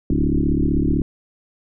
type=tone with frequency modulation; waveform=sine; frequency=164.81 Hz; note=E3; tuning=in tune; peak=-15 dBFS; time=0.1-1.02 s; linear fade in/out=2 ms; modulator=35.8 Hz; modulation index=4.8; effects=none